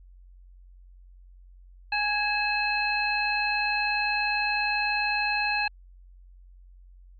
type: harmonic tone with a mistuned harmonic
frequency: 830.6 Hz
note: G#5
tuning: in tune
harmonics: 1 / 2 / 3 / 5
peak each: -29 / -30 / -27 / -33 dBFS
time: 1.92-5.68 s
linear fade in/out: 5 ms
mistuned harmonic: 3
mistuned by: +66 cents
effects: added 45 Hz sine -48 dBFS peak until 7.19 s

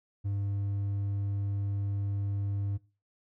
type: tone with hard clipping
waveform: sine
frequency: 100 Hz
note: G2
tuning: 35 cents sharp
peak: -30 dBFS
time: 0.24-2.78 s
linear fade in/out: 20 ms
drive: 3 dB
effects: noise-tail reverb RT60 0.3 s tail -19 dB re dry

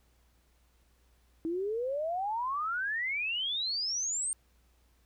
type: exponential sweep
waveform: sine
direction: up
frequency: 318.4 to 8840 Hz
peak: -30 dBFS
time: 1.45-4.33 s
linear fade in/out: 0 ms
effects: added 60 Hz sine -65 dBFS peak until 5.05 s + pink hiss -71 dBFS RMS until 5.05 s

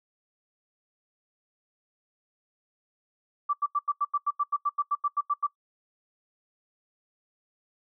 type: tone bursts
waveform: sine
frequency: 1163 Hz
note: D6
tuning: 17 cents flat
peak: -22 dBFS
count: 16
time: 3.49-5.469 s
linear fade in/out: 10 ms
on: 44 ms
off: 85 ms
effects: noise-tail reverb RT60 0.1 s tail -20 dB re dry

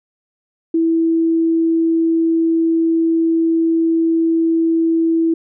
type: tone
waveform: sine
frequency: 328.4 Hz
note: E4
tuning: 6 cents flat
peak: -12 dBFS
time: 0.74-5.34 s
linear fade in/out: 5 ms
effects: none

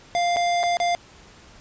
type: tone with dropouts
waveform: square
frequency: 698 Hz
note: F5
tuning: 1 cent flat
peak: -20 dBFS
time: 0.15-0.95 s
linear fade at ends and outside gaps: 0 ms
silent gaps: 0.362-0.368 / 0.631-0.636 / 0.77-0.801 s
effects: pink hiss -49 dBFS RMS until 1.6 s + resampled to 16000 Hz

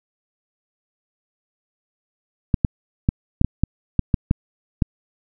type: clicks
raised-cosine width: 5 ms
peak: -3 dBFS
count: 10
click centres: 2.542 / 2.648 / 3.089 / 3.414 / 3.446 / 3.636 / 3.993 / 4.142 / 4.311 / 4.822 s
effects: none

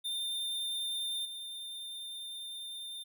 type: tone with level steps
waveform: square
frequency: 3605 Hz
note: A7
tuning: 41 cents sharp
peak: -34 / -41 dBFS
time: 0.04-3.04 s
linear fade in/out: 20 ms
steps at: 1.25 s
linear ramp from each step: 2 ms
effects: none

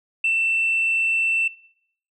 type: tone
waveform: sine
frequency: 2678 Hz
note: E7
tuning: 27 cents sharp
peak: -16 dBFS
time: 0.24-1.48 s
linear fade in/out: 5 ms
effects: noise-tail reverb RT60 0.7 s tail -23 dB re dry + tanh soft clip ceiling -14 dBFS

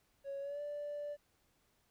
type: tone with pitch glide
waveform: triangle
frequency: 554.4 to 584.7 Hz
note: C#5 to D5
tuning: 0 to -8 cents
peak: -36 dBFS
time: 0.24-1.17 s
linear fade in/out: 50 ms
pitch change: +92 cents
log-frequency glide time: 0.4-0.61 s
effects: tanh soft clip ceiling -36 dBFS + pink hiss -75 dBFS RMS until 1.9 s

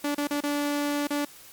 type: tone with dropouts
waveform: sawtooth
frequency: 290 Hz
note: D4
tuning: 22 cents flat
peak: -21 dBFS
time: 0.04-1.25 s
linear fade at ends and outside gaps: 5 ms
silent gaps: 0.148-0.179 / 0.273-0.307 / 0.406-0.435 / 1.072-1.104 s
effects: white hiss -49 dBFS RMS until 1.52 s + MP3 96 kbps

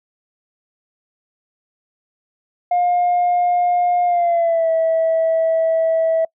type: tone with pitch glide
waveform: sine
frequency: 710 to 651.1 Hz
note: F5 to E5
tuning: +28 to -22 cents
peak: -12 dBFS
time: 2.71-6.25 s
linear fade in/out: 5 ms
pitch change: -150 cents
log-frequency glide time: 4.05-4.7 s
effects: noise-tail reverb RT60 0.1 s tail -26 dB re dry + tanh soft clip ceiling -11 dBFS

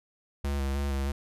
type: tone with vibrato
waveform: square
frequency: 69.3 Hz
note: C#2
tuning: in tune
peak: -28 dBFS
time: 0.44-1.12 s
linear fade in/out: 5 ms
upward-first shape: square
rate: 3.2 Hz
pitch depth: 27 cents each way
effects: resampled to 32000 Hz

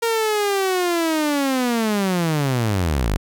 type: linear sweep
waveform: sawtooth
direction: down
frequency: 466.2 to 42.33 Hz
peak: -14 dBFS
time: 0.02-3.17 s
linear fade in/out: 10 ms
effects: none

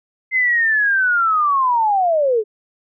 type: linear sweep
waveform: sine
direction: down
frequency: 2081 to 409.1 Hz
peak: -13 dBFS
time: 0.31-2.44 s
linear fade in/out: 50 ms
effects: none

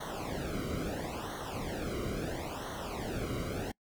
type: noise with flanger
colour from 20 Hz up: brown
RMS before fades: -37 dBFS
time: 0-3.72 s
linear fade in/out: 10 ms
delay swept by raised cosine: 0.4 to 1.17 ms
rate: 0.74 Hz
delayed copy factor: -0.95
effects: noise-tail reverb RT60 0.1 s tail -25 dB re dry

